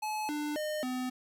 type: tone with pitch steps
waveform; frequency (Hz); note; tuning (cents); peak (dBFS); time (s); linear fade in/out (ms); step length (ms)
square; 857 / 297.2 / 610 / 253.6; A5 / D4 / D#5 / B3; -46 / +21 / -34 / +46; -33; 0.02-1.1; 10; 270
effects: 12-bit